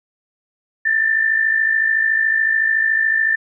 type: tone with amplitude modulation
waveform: sine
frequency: 1780 Hz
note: A6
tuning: 20 cents sharp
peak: -11 dBFS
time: 0.85-3.36 s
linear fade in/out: 10 ms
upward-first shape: sine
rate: 53.8 Hz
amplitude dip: 60%
effects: none